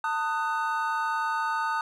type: chord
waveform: triangle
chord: D# diminished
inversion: second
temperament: just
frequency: 896 / 1244.5 / 1493.4 Hz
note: A5 / D#6 / F#6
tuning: +31 / 0 / +16 cents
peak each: -27 / -28 / -30 dBFS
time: 0.04-1.81 s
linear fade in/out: 2 ms
effects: none